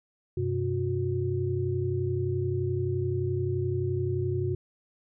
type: tone cluster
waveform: sine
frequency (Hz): 95.8 / 127.4 / 363.2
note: G2 / C3 / F#4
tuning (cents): -39 / -46 / -32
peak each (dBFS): -30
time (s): 0.37-4.55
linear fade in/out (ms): 5
effects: none